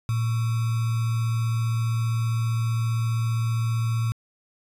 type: tone with sample-and-hold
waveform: sine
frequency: 114.4 Hz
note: A#2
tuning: 32 cents flat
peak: -21 dBFS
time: 0.09-4.12 s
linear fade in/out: 0 ms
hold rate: 1225 Hz
effects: resampled to 32000 Hz